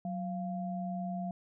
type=tone pair together; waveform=sine; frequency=185 / 693.2 Hz; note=F#3 / F5; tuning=0 / -13 cents; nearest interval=octave + major seventh; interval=2287 cents; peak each=-35 / -39 dBFS; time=0.05-1.31 s; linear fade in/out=2 ms; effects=none